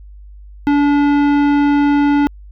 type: tone with tanh clipping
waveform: sine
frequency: 287.9 Hz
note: D4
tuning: 34 cents flat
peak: -12 dBFS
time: 0.67-2.27 s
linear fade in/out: 0 ms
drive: 16 dB
effects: added 50 Hz sine -34 dBFS peak until 2.51 s